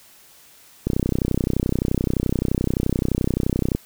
click train, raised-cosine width 3 ms, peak -7 dBFS, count 92, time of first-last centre 0.87-3.75 s, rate 31.6 Hz, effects white hiss -50 dBFS RMS until 3.85 s

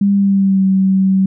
sine tone with pitch glide, 200 to 191.19 Hz, G3 to G3, +35 to -43 cents, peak -9 dBFS, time 0.01-1.26 s, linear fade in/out 5 ms, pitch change -78 cents, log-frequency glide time 0.13-0.65 s, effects none

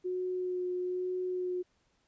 sine tone with vibrato, 363.9 Hz, F#4, 29 cents flat, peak -31 dBFS, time 0.04-1.63 s, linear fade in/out 20 ms, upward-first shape sine, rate 1.1 Hz, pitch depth 13 cents each way, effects pink hiss -73 dBFS RMS until 2.07 s + resampled to 16000 Hz

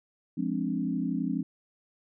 sine chord, D half-diminished seventh, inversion first, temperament equal, 174.61 / 207.7 / 261.6 / 293.7 Hz, F3 / Ab3 / C4 / D4, 0 / 0 / 0 / 0 cents, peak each -33 / -33 / -31 / -34 dBFS, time 0.37-1.43 s, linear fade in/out 10 ms, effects none

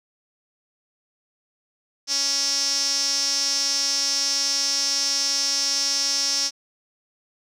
sawtooth tone with band-pass filter, 278.7 Hz, C#4, 9 cents sharp, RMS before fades -23 dBFS, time 2.07-6.51 s, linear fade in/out 50 ms, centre 5500 Hz, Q 8.9, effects none

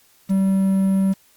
triangle tone with quantisation, 192.8 Hz, G3, 28 cents flat, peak -13 dBFS, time 0.29-1.14 s, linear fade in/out 20 ms, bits 7, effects white hiss -56 dBFS RMS until 1.36 s + Opus 48 kbps

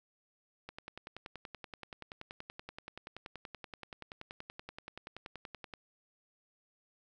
click train, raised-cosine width 0.3 ms, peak -28 dBFS, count 54, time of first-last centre 0.69-5.738 s, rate 10.5 Hz, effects none

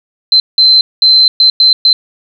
sine tone bursts at uneven times, 4086 Hz, C8, 42 cents flat, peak -3 dBFS, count 6, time 0.32-0.4 / 0.58-0.81 / 1.02-1.28 / 1.4-1.5 / 1.6-1.73 / 1.85-1.93 s, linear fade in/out 2 ms, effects 7-bit

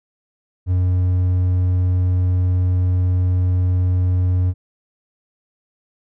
triangle tone, 90.8 Hz, F#2, 32 cents flat, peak -12 dBFS, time 0.66-4.54 s, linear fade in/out 50 ms, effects none

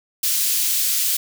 white high-pass noise, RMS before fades -20 dBFS, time 0.23-1.17 s, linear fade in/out 5 ms, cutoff 3400 Hz, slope 12 dB/octave, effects none

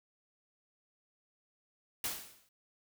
white noise with exponential decay, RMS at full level -33 dBFS, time 2.04-2.49 s, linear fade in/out 2 ms, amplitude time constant 96 ms, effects none

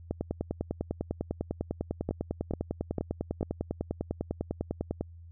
two click trains, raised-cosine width 2 ms, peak -17 / -17 dBFS, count 4 / 50, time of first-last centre 2.09-3.429 / 0.11-5.01 s, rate 2.24 / 10 Hz, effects added 84 Hz sine -46 dBFS peak until 5.31 s

